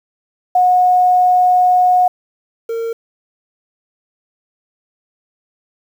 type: tone pair in turn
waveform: sine / triangle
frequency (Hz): 727 / 458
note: F#5 / A#4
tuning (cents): -31 / -31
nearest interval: minor sixth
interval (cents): 800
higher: first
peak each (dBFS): -8 / -16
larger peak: first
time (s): 0.55-2.08 / 2.69-2.93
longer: first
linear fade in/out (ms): 5
effects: 7-bit